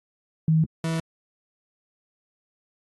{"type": "tone pair in turn", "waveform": ["sine", "40% pulse"], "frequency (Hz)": [159.1, 163.1], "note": ["D#3", "E3"], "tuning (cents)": [39, -18], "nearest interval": "unison", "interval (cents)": 43, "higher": "second", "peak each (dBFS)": [-16, -23], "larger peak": "first", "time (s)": [[0.48, 0.64], [0.84, 1]], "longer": "neither", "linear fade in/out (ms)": 2, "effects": ["AAC 32 kbps"]}